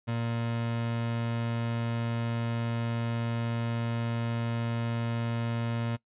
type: tone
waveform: 30% pulse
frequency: 116.54 Hz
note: A#2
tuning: in tune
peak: -26 dBFS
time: 0.07-5.97 s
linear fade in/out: 20 ms
effects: noise-tail reverb RT60 0.1 s tail -21 dB re dry + resampled to 8000 Hz